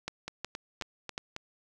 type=two click trains; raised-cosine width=0.2 ms; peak=-17 / -20 dBFS; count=4 / 5; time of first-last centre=0.08-1.179 / 0.28-1.364 s; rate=2.73 / 3.69 Hz; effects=none